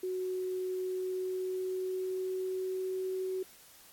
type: tone with pitch glide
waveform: sine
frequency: 370 to 374.9 Hz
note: F#4 to F#4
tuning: 0 to +23 cents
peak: -32 dBFS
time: 0.03-3.43 s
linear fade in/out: 5 ms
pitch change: +23 cents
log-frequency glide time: 0.62-3.03 s
effects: white hiss -57 dBFS RMS until 3.92 s + AAC 64 kbps